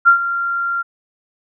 sine tone with ADSR envelope, 1384 Hz, F6, 16 cents flat, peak -4 dBFS, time 0.05-0.83 s, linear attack 28 ms, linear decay 100 ms, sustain -13 dB, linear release 21 ms, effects none

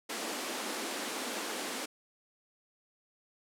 pink high-pass noise, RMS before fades -37 dBFS, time 0.09-1.86 s, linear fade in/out 10 ms, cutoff 220 Hz, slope 48 dB/octave, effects low-pass 11000 Hz 12 dB/octave

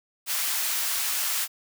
white high-pass noise, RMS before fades -27 dBFS, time 0.26-1.48 s, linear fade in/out 50 ms, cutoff 990 Hz, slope 12 dB/octave, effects none

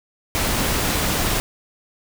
pink noise, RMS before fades -21 dBFS, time 0.35-1.4 s, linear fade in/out 0 ms, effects none

